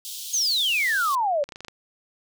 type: high-pass noise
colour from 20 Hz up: pink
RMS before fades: -35 dBFS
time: 0.05-1.15 s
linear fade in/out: 0 ms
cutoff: 3200 Hz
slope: 48 dB/octave
type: exponential sweep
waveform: sine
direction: down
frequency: 6640 to 547 Hz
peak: -20 dBFS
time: 0.33-1.44 s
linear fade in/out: 10 ms
type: clicks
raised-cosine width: 0.2 ms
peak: -21 dBFS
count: 7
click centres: 1.44 / 1.49 / 1.522 / 1.559 / 1.606 / 1.648 / 1.683 s
effects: none